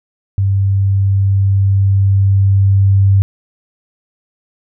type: tone with level ramp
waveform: sine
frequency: 98 Hz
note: G2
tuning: in tune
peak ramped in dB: -10 to -6 dBFS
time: 0.38-3.22 s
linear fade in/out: 0 ms
effects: none